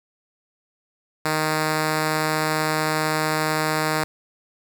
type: tone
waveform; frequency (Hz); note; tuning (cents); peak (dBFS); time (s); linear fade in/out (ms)
5% pulse; 155.56; D#3; 0; -9; 1.25-4.04; 2
effects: none